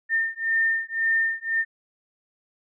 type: beating tone pair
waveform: sine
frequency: 1810 / 1811.9 Hz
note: A6 / A#6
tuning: +48 / -50 cents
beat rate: 1.9 Hz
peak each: -24 dBFS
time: 0.09-1.65 s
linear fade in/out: 50 ms
effects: none